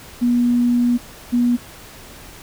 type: tone pair in turn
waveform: sine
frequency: 241.9 / 241.9 Hz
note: B3 / B3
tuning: -36 / -36 cents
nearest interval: unison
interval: 0 cents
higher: neither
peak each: -13 dBFS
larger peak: neither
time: 0.21-0.98 / 1.32-1.57 s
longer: first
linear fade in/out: 20 ms
effects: pink hiss -40 dBFS RMS until 2.42 s